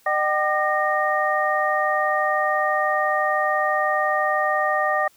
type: tone cluster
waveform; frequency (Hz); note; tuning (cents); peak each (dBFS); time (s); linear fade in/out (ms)
sine; 607 / 767 / 1201 / 1856; D#5 / G5 / D6 / A#6; -43 / -38 / +38 / -8; -24; 0.06-5.08; 5
effects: white hiss -57 dBFS RMS until 5.16 s